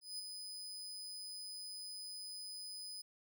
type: tone with ADSR envelope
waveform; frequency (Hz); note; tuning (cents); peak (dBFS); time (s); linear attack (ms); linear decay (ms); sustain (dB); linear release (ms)
35% pulse; 4998; D#8; +7; -39; 0.01-3.02; 180; 12; -5; 10
effects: none